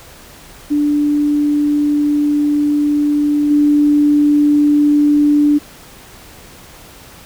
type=tone with level steps; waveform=sine; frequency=293.7 Hz; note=D4; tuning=in tune; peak=-11 / -8 dBFS; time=0.7-5.59 s; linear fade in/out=20 ms; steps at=3.5 s; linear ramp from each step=10 ms; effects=pink hiss -39 dBFS RMS until 7.25 s